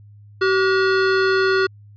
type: tone pair together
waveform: square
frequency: 382.4 / 1443.8 Hz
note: G4 / F#6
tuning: -43 / -43 cents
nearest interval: octave + major seventh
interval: 2300 cents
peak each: -17 / -21 dBFS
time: 0.41-1.67 s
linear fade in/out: 10 ms
effects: added 103 Hz sine -42 dBFS peak until 1.96 s + resampled to 11025 Hz